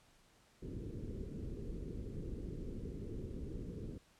pink low-pass noise, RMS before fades -44 dBFS, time 0.62-3.98 s, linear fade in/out 5 ms, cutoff 460 Hz, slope 48 dB/octave, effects pink hiss -68 dBFS RMS until 4.19 s + low-pass 10000 Hz 12 dB/octave

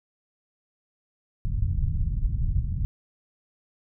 pink low-pass noise, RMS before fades -25 dBFS, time 1.45-2.85 s, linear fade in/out 0 ms, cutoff 130 Hz, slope 24 dB/octave, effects none

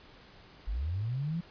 sine linear sweep, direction up, 43.65 to 174.61 Hz, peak -30 dBFS, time 0.67-1.41 s, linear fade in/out 10 ms, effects pink hiss -55 dBFS RMS until 1.5 s + resampled to 11025 Hz

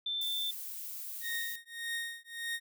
sine tone, 3549 Hz, A7, 14 cents sharp, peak -32 dBFS, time 0.06-0.51 s, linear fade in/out 5 ms
violet noise, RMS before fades -42 dBFS, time 0.21-1.56 s, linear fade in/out 5 ms
30% pulse tone with tremolo, 1857 Hz, A#6, 7 cents flat, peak -30 dBFS, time 1.21-2.6 s, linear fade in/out 50 ms, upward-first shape triangle, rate 1.7 Hz, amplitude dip 100%
effects none

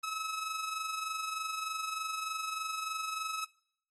sawtooth tone with amplitude modulation, 1290 Hz, E6, 38 cents flat, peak -29 dBFS, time 0.03-3.45 s, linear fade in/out 10 ms, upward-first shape sine, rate 23.3 Hz, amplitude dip 50%, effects noise-tail reverb RT60 0.7 s tail -23 dB re dry + AAC 32 kbps

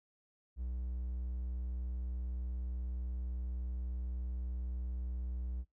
triangle tone, 61.7 Hz, B1, 1 cent flat, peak -34 dBFS, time 0.56-5.65 s, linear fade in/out 50 ms, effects noise-tail reverb RT60 0.2 s tail -26 dB re dry

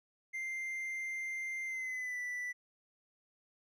triangle tone with pitch glide, 2093 to 1975.5 Hz, C7 to B6, 0 to 0 cents, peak -35 dBFS, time 0.33-2.53 s, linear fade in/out 20 ms, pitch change -100 cents, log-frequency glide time 1.65-2.19 s, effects none

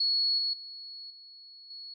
sine tone with level steps, 4365 Hz, C#8, 28 cents flat, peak -24 / -27 / -41 / -48 / -41 dBFS, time 0-1.94 s, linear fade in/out 5 ms, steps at 0.38 / 0.53 / 1.1 / 1.7 s, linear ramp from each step 5 ms, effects none

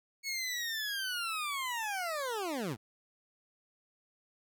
20% pulse linear sweep, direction down, 2217 to 95.7 Hz, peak -29 dBFS, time 0.23-2.77 s, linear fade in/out 50 ms, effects none

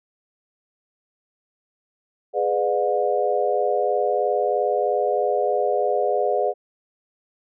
sine chord, G# diminished seventh, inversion none, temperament just, 415.3 / 498.4 / 598 / 717.6 Hz, G#4 / B4 / D5 / F5, 0 / +16 / +31 / +47 cents, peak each -24 dBFS, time 2.33-6.54 s, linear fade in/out 50 ms, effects none

